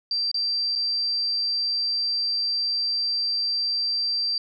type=tone with dropouts; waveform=sine; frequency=4699 Hz; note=D8; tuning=in tune; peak=-22 dBFS; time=0.11-4.38 s; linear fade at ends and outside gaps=2 ms; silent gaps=0.315-0.343 / 0.754-0.758 s; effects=none